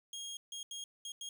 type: tone bursts at uneven times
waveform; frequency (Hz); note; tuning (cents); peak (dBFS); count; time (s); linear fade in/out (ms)
25% pulse; 3259; G#7; -33; -38; 5; 0.13-0.37 / 0.52-0.63 / 0.71-0.84 / 1.05-1.12 / 1.21-1.29; 2
effects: 13-bit